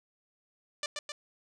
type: tone with echo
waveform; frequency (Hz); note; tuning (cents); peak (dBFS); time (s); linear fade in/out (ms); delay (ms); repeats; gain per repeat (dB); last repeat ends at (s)
5% pulse; 590; D5; +8; -20; 0.83-0.86; 2; 130; 2; -3; 1.12
effects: low-pass 8000 Hz 12 dB/octave